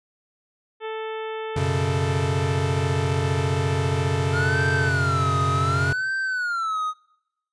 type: harmonic tone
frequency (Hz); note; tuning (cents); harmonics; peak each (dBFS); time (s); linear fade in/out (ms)
440; A4; 0; 1 / 2 / 3 / 4 / 5 / 6 / 7 / 8; -29 / -35 / -39 / -41 / -43 / -45 / -46 / -47; 0.8-4.92; 50
type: chord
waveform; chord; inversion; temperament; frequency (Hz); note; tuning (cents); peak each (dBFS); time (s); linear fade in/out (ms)
square; F# suspended fourth; none; equal with one note detuned; 92.5 / 123.83 / 138.59; F#2 / B2 / C#3; 0 / +5 / 0; -26 / -30 / -25; 1.56-5.93; 5
type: tone with vibrato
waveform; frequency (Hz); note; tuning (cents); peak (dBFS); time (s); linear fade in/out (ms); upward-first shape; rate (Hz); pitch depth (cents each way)
triangle; 1396.9; F6; 0; -21; 4.32-6.94; 50; sine; 0.68; 190
effects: noise-tail reverb RT60 0.9 s tail -26 dB re dry + resampled to 22050 Hz